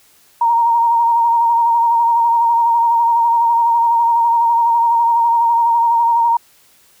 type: tone with vibrato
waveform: sine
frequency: 932.3 Hz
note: A#5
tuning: in tune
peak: -10 dBFS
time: 0.41-6.37 s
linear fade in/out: 5 ms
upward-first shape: sine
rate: 12 Hz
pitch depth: 29 cents each way
effects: white hiss -51 dBFS RMS until 7 s